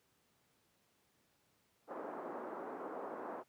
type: band-pass noise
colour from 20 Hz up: pink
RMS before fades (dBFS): -45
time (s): 1.87-3.44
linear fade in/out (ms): 50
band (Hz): 290 to 1200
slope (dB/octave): 24
effects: pink hiss -75 dBFS RMS until 3.48 s + high-pass 100 Hz 12 dB/octave